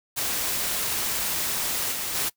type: noise with level steps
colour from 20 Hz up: white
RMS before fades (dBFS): -27 / -30 / -26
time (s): 0.16-2.3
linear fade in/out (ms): 20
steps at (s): 1.91 / 2.14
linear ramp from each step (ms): 20
effects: noise-tail reverb RT60 0.1 s tail -22 dB re dry